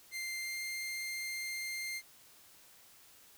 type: tone with pitch glide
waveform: sawtooth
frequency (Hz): 2093 to 2105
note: C7 to C7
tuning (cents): 0 to +10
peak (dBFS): -34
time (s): 0.11-2.02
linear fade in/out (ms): 50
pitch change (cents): +10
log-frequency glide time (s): 0.39-0.6
effects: white hiss -60 dBFS RMS until 3.37 s